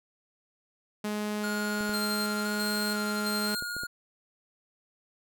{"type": "tone", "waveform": "sawtooth", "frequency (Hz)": 210, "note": "G#3", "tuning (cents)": 19, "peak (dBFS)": -26, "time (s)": [1.04, 3.55], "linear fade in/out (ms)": 5}
{"type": "tone with vibrato", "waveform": "square", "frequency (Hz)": 1411, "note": "F6", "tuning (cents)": 17, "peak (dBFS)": -34, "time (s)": [1.43, 3.87], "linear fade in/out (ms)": 10, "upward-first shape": "square", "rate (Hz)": 0.98, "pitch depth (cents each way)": 24}
{"type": "clicks", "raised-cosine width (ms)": 2, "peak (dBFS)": -29, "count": 5, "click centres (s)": [1.808, 1.894, 3.624, 3.766, 3.835]}
{"type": "tone with tremolo", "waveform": "sawtooth", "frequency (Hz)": 4186, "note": "C8", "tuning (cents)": 0, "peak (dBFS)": -30, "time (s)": [1.93, 3.85], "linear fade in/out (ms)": 10, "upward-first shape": "square", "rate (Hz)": 1.5, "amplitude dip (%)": 65}
{"effects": []}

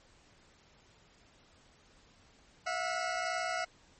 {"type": "tone pair together", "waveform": "20% pulse", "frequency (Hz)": [659.3, 721.6], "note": ["E5", "F#5"], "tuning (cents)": [0, -44], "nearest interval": "major second", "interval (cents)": 156, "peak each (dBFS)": [-31, -30], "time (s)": [2.66, 3.65], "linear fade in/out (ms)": 10, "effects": ["pink hiss -63 dBFS RMS until 3.99 s", "MP3 32 kbps"]}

